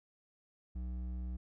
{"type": "tone with hard clipping", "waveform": "triangle", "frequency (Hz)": 61.74, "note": "B1", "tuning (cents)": 0, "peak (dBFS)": -39, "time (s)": [0.75, 1.37], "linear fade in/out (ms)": 10, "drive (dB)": 12, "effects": []}